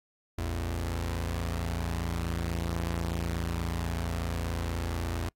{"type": "tone pair together", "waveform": "sawtooth", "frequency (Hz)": [56.4, 84.5], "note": ["A1", "E2"], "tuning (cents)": [44, 43], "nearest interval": "perfect fifth", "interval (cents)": 699, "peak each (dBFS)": [-30, -28], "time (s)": [0.38, 5.29], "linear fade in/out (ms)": 5, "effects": ["noise-tail reverb RT60 0.1 s tail -26 dB re dry", "AAC 48 kbps"]}